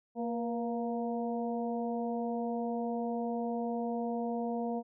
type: harmonic tone with a mistuned harmonic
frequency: 233.1 Hz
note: A#3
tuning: in tune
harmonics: 1 / 2 / 3 / 4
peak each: -34 / -37 / -38 / -46 dBFS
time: 0.15-4.83 s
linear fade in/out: 50 ms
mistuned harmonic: 2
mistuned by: +38 cents
effects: none